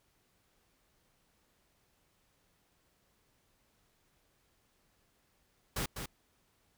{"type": "noise with echo", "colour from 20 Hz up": "pink", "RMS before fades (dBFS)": -35, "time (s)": [5.76, 5.86], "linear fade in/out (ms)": 5, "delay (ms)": 200, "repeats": 1, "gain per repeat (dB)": -6, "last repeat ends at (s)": 6.06, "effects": ["pink hiss -73 dBFS RMS until 6.77 s"]}